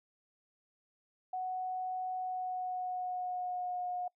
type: tone with pitch glide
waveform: sine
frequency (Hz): 741 to 720.7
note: F#5 to F#5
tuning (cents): +2 to -46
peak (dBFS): -34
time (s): 1.33-4.08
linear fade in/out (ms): 5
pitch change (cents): -48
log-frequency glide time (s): 2.16-3.86
effects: noise-tail reverb RT60 0.1 s tail -25 dB re dry